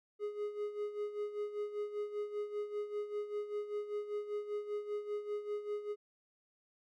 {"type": "tone with tremolo", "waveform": "triangle", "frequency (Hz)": 416.1, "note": "G#4", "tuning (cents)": 3, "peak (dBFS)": -32, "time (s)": [0.19, 5.96], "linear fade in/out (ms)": 50, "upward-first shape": "sine", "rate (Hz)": 5.1, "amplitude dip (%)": 70, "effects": []}